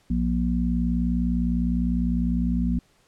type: harmonic tone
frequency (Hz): 59.9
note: A#1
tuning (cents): +48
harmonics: 1 / 3 / 4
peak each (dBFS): -25 / -25 / -25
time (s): 0.1-2.79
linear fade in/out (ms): 5
effects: pink hiss -62 dBFS RMS until 3.07 s + low-pass 10000 Hz 12 dB/octave